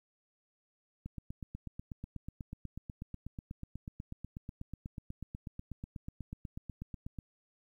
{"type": "click train", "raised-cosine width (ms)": 5, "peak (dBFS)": -29, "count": 51, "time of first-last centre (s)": [1.06, 7.187], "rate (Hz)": 8.16, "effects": ["11-bit"]}